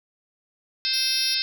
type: harmonic tone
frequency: 523.3 Hz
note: C5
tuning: in tune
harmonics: 3 / 4 / 5 / 6 / 7 / 8 / 9 / 10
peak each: -38 / -38 / -31 / -38 / -29 / -29 / -29 / -26 dBFS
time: 0.85-1.42 s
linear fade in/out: 0 ms
type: tone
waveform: sawtooth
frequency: 5588 Hz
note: F8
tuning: in tune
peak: -26 dBFS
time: 0.93-1.35 s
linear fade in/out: 10 ms
effects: none